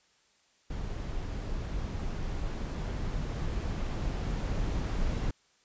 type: noise with level ramp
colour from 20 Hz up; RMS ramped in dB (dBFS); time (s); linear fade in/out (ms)
brown; -36 to -30; 0.7-5.31; 5
effects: white hiss -67 dBFS RMS until 5.64 s + resampled to 16000 Hz